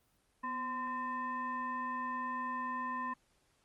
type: tone with frequency modulation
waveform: sine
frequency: 1028 Hz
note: C6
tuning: 31 cents flat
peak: -35 dBFS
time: 0.43-3.14 s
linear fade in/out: 10 ms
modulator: 781 Hz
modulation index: 0.76
effects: pink hiss -73 dBFS RMS until 3.64 s + Opus 24 kbps